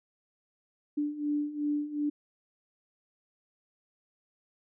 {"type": "beating tone pair", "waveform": "sine", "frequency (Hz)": [292.5, 295.2], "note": ["D4", "D4"], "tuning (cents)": [-7, 9], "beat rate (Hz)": 2.7, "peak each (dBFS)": [-34, -30], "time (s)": [0.97, 2.1], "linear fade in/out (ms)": 10, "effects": []}